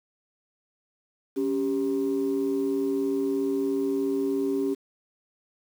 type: tone pair together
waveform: sine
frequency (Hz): 277.2 / 394.1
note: C#4 / G4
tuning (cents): 0 / +9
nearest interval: tritone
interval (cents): 609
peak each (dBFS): -25 / -25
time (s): 1.36-4.75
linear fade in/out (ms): 20
effects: tanh soft clip ceiling -18 dBFS + 8-bit